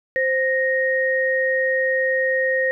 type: tone pair together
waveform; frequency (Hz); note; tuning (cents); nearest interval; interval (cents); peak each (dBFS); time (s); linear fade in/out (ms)
sine; 522.6 / 1864.7; C5 / A#6; -2 / 0; octave + minor seventh; 2202; -20; 0.16-2.71; 0
effects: none